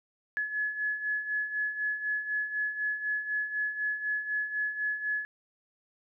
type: beating tone pair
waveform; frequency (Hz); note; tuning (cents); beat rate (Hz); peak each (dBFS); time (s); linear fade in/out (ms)
sine; 1700 / 1704; G#6 / G#6; +40 / +44; 4; -36 / -30; 0.37-5.25; 0
effects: none

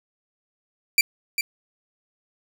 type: tone with echo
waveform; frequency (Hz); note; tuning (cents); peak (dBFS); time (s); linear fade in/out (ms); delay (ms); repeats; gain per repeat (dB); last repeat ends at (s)
sawtooth; 2349; D7; 0; -10; 0.98-1.01; 2; 400; 1; -8; 1.41
effects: none

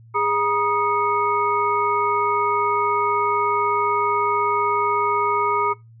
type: tone cluster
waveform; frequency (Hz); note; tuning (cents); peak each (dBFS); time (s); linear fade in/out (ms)
sine; 412.7 / 956 / 1240 / 2204; G#4 / A#5 / D#6 / C#7; -11 / +43 / -6 / -11; -25 / -21 / -21 / -29; 0.14-5.74; 20
effects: noise-tail reverb RT60 0.2 s tail -21 dB re dry + added 114 Hz sine -44 dBFS peak until 6 s

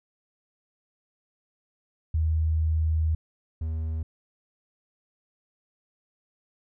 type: tone pair in turn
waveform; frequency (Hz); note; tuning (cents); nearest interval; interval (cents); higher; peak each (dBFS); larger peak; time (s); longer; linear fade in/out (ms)
sine / triangle; 79.4 / 79.76; D#2 / D#2; +36 / +43; unison; 7; second; -21 / -25; first; 2.14-3.15 / 3.61-4.03; first; 5
effects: none

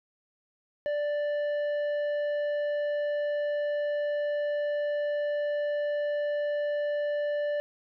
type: tone with tanh clipping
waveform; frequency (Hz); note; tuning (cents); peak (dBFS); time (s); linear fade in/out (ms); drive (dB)
sine; 587.3; D5; 0; -28; 0.86-7.6; 0; 8
effects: none

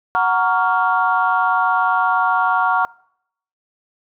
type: chord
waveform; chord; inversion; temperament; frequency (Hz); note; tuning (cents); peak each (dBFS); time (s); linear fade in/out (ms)
sine; Gb major seventh; none; equal with one note detuned; 740 / 932.3 / 1122.9 / 1396.9; Gb5 / Bb5 / Db6 / F6; 0 / 0 / +22 / 0; -19; 0.15-2.85; 0
effects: noise-tail reverb RT60 0.7 s tail -24 dB re dry + tanh soft clip ceiling -4 dBFS

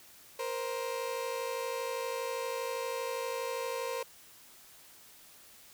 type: tone pair together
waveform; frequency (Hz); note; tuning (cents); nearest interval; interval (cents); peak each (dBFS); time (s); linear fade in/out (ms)
30% pulse; 470.8 / 523.3; A#4 / C5; +17 / 0; major second; 183; -34 / -34; 0.39-4.03; 5
effects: white hiss -56 dBFS RMS until 5.73 s

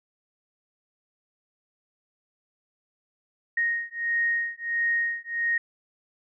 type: beating tone pair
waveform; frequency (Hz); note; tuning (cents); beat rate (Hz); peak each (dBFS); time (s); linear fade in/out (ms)
sine; 1864.7 / 1866.2; A#6 / A#6; 0 / +1; 1.5; -27; 3.57-5.58; 5
effects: none

